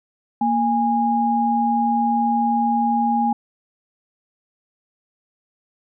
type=tone pair together; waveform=sine; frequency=233.1 / 822.6 Hz; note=A#3 / G#5; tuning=0 / -17 cents; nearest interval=octave + minor seventh; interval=2183 cents; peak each=-20 / -18 dBFS; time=0.41-3.33 s; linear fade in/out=5 ms; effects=none